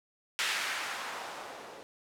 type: noise with low-pass filter sweep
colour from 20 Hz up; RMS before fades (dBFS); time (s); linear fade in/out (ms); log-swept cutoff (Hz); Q
violet; -37; 0.39-1.83; 0; 2200 to 500; 1.1
effects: none